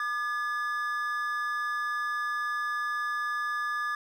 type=tone pair together; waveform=triangle; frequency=1203.7 / 1700 Hz; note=D6 / G#6; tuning=+42 / +40 cents; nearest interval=tritone; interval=598 cents; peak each=-29 / -30 dBFS; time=0-3.95 s; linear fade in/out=2 ms; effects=none